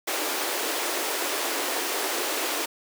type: high-pass noise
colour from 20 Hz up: pink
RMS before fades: -28 dBFS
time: 0.07-2.66 s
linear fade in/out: 10 ms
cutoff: 300 Hz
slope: 48 dB/octave
effects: none